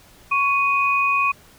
sine tone pair together, 1108.7 / 2489 Hz, C#6 / D#7, 0 / 0 cents, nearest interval octave + major second, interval 1400 cents, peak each -19 / -19 dBFS, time 0.31-1.32 s, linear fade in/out 10 ms, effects pink hiss -50 dBFS RMS until 1.58 s

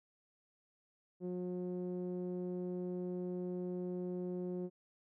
sawtooth tone with low-pass filter, 180 Hz, F#3, 47 cents flat, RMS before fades -40 dBFS, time 1.2-4.7 s, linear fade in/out 50 ms, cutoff 410 Hz, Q 2.5, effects none

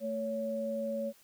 sine tone pair together, 222.2 / 560 Hz, A3 / C#5, +17 / +18 cents, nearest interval octave + major third, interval 1601 cents, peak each -37 / -33 dBFS, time 0-1.13 s, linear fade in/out 50 ms, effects white hiss -62 dBFS RMS until 1.23 s

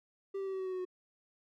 triangle tone with pitch steps, 392 / 388.2 / 384.4 / 380.6 / 376.9 / 373.2 / 369.6 / 366 Hz, G4 / G4 / G4 / F#4 / F#4 / F#4 / F#4 / F#4, 0 / -17 / -34 / +49 / +32 / +15 / -2 / -19 cents, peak -33 dBFS, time 0.34-0.852 s, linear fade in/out 10 ms, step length 64 ms, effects none

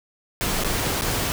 pink noise with dropouts, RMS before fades -24 dBFS, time 0.41-1.32 s, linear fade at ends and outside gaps 0 ms, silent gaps 0.637-0.646 / 1.011-1.02 s, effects none

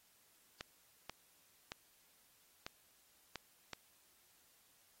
clicks, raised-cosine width 0.2 ms, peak -25 dBFS, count 6, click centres 0.609 / 1.096 / 1.719 / 2.665 / 3.357 / 3.733 s, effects white hiss -70 dBFS RMS until 5 s + AAC 48 kbps

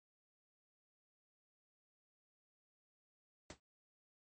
pink noise with exponential decay, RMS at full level -45 dBFS, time 3.5-3.6 s, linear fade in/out 2 ms, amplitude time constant 20 ms, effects high-pass 60 Hz 12 dB/octave + MP3 32 kbps

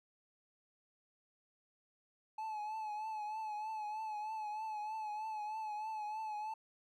triangle tone with vibrato, 859 Hz, A5, 42 cents flat, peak -37 dBFS, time 2.38-6.54 s, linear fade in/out 5 ms, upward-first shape triangle, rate 3.2 Hz, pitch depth 54 cents each way, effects none

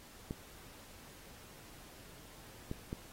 clicks, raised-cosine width 3 ms, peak -25 dBFS, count 3, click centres 0.309 / 2.714 / 2.929 s, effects pink hiss -56 dBFS RMS until 3.12 s + AAC 48 kbps

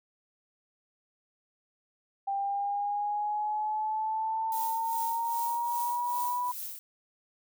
sine linear sweep, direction up, 789 to 987.8 Hz, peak -28 dBFS, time 2.27-6.52 s, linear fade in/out 10 ms
violet noise with tremolo, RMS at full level -37 dBFS, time 4.52-6.79 s, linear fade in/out 0 ms, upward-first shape triangle, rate 2.5 Hz, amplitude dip 75%
effects none

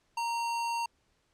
sine tone with sample-and-hold, 932.3 Hz, A#5, in tune, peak -29 dBFS, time 0.17-0.86 s, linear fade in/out 5 ms, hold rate 3675 Hz, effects pink hiss -72 dBFS RMS until 1.33 s + low-pass 8000 Hz 12 dB/octave

